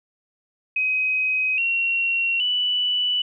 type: tone with pitch steps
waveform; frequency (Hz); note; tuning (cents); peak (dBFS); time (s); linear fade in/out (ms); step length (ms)
sine; 2525 / 2738 / 2968; D#7 / F7 / F#7; +25 / -35 / +5; -19; 0.76-3.22; 5; 820
effects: none